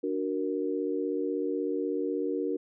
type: chord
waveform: sine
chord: D augmented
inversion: none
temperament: equal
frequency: 293.7 / 370 / 466.2 Hz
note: D4 / F#4 / A#4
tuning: 0 / 0 / 0 cents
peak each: -32 dBFS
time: 0.03-2.57 s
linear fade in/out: 10 ms
effects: none